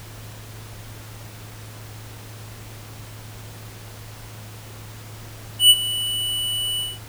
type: tone with ADSR envelope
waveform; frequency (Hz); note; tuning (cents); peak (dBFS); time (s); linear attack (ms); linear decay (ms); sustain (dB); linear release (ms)
square; 2960; F#7; 0; -7; 5.59-6.99; 110; 45; -16; 200
effects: added 108 Hz sine -38 dBFS peak until 7.08 s + pink hiss -42 dBFS RMS until 7.08 s